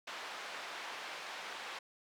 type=band-pass noise; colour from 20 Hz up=pink; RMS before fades=-45 dBFS; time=0.07-1.79 s; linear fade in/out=5 ms; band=780 to 3800 Hz; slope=12 dB/octave; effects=none